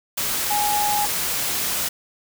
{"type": "tone in noise", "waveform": "sine", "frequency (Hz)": 830.6, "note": "G#5", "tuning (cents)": 0, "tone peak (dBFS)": -20, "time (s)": [0.5, 1.06], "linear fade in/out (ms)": 10, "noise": "white", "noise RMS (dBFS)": -24, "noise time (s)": [0.17, 1.89], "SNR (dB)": 1, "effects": []}